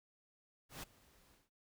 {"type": "noise with ADSR envelope", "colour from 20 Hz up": "pink", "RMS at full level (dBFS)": -45, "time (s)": [0.69, 1.5], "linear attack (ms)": 140, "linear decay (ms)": 11, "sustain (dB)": -23, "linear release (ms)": 170, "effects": ["noise-tail reverb RT60 0.2 s tail -26 dB re dry"]}